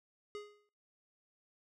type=tone with exponential decay; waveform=square; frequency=415.3 Hz; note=G#4; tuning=in tune; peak=-40 dBFS; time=0.35-0.69 s; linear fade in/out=0 ms; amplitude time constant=73 ms; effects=noise-tail reverb RT60 0.5 s tail -25 dB re dry + low-pass 6000 Hz 12 dB/octave